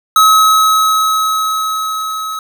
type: tone with level ramp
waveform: square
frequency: 1282 Hz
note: E6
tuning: 49 cents flat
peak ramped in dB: -5 to -20 dBFS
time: 0.16-2.39 s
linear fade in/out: 2 ms
effects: 7-bit